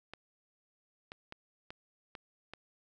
clicks, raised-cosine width 0.3 ms, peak -28 dBFS, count 6, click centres 0.136 / 1.119 / 1.324 / 1.705 / 2.152 / 2.536 s, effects none

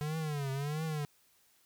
square tone with vibrato, 146.83 Hz, D3, in tune, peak -34 dBFS, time 0.01-1.05 s, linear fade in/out 0 ms, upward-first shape triangle, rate 1.5 Hz, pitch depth 170 cents each way, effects white hiss -68 dBFS RMS until 1.65 s

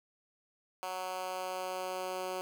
10% pulse tone with high-pass filter sweep, 185 Hz, F#3, in tune, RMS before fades -38 dBFS, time 0.83-2.41 s, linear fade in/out 0 ms, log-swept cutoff 710 to 410 Hz, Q 1.5, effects none

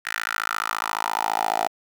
10% pulse tone with high-pass filter sweep, 54.5 Hz, A1, 16 cents flat, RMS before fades -26 dBFS, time 0.05-1.68 s, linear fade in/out 10 ms, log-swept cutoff 1700 to 690 Hz, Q 4.3, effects 8-bit

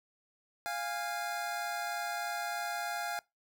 25% pulse tone pair together, 698.5 / 821.5 Hz, F5 / G#5, 0 / -19 cents, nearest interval minor third, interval 281 cents, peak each -33 / -34 dBFS, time 0.66-3.19 s, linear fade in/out 0 ms, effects noise-tail reverb RT60 0.2 s tail -23 dB re dry

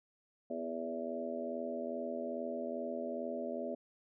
harmonic tone with a mistuned harmonic, 82.41 Hz, E2, in tune, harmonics 3 / 4 / 5 / 6 / 7 / 8, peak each -42 / -48 / -44 / -51 / -41 / -43 dBFS, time 0.5-3.75 s, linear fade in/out 5 ms, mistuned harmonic 4, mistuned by +19 cents, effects none

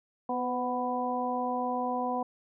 harmonic tone with a mistuned harmonic, 247.9 Hz, B3, 7 cents sharp, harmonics 1 / 2 / 3 / 4, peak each -34 / -35 / -32 / -34 dBFS, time 0.29-2.23 s, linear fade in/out 5 ms, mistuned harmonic 2, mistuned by +26 cents, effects none

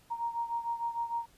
sine beating tone pair, 932.3 / 938.9 Hz, A#5 / A#5, 0 / +12 cents, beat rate 6.6 Hz, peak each -33 / -37 dBFS, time 0.1-1.26 s, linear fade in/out 20 ms, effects pink hiss -63 dBFS RMS until 1.37 s + resampled to 32000 Hz

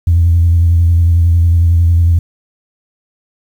sine tone with vibrato, 84.8 Hz, E2, 50 cents sharp, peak -5 dBFS, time 0.07-2.19 s, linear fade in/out 5 ms, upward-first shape sine, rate 11 Hz, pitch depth 36 cents each way, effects tanh soft clip ceiling -2 dBFS + 7-bit

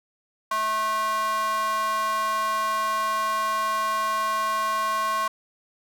square tone with high-pass filter, 217.3 Hz, A3, 21 cents flat, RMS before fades -25 dBFS, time 0.51-5.28 s, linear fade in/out 5 ms, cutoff 1000 Hz, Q 5.8, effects none

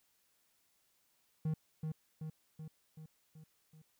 triangle tone with echo, 156.8 Hz, D#3, 14 cents sharp, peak -30 dBFS, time 1.45-1.54 s, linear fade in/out 5 ms, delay 380 ms, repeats 6, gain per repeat -4 dB, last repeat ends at 3.82 s, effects white hiss -75 dBFS RMS until 3.99 s

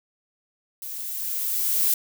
violet noise with level ramp, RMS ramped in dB -35 to -20 dBFS, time 0.82-1.94 s, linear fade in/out 2 ms, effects none

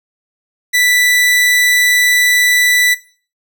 sawtooth tone, 1975.5 Hz, B6, in tune, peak -6 dBFS, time 0.73-2.95 s, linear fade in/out 20 ms, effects noise-tail reverb RT60 0.4 s tail -17 dB re dry

